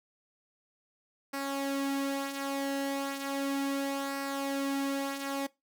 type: tone with flanger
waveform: sawtooth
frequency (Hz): 276.1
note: C#4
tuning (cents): -7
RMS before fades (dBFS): -33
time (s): 1.33-5.47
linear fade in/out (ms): 10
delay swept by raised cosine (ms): 0.29 to 4.49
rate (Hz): 0.35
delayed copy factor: -0.5
effects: noise-tail reverb RT60 0.2 s tail -20 dB re dry